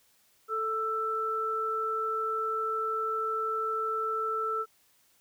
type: tone pair together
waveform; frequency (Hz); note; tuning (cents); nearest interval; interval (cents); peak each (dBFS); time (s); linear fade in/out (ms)
sine; 440 / 1327.3; A4 / E6; 0 / +12; octave + perfect fifth; 1912; -34 / -29; 0.48-4.66; 50
effects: white hiss -66 dBFS RMS until 5.2 s